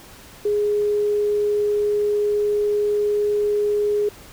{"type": "tone", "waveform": "sine", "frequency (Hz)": 415.3, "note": "G#4", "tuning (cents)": 0, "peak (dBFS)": -17, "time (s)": [0.45, 4.09], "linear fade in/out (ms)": 5, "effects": ["pink hiss -44 dBFS RMS until 4.32 s"]}